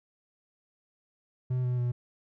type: tone with pitch steps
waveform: triangle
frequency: 126.7 / 124.38 / 122.1 Hz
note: B2 / B2 / B2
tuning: +45 / +13 / -19 cents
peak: -24 dBFS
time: 1.5-1.92 s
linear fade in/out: 10 ms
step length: 140 ms
effects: none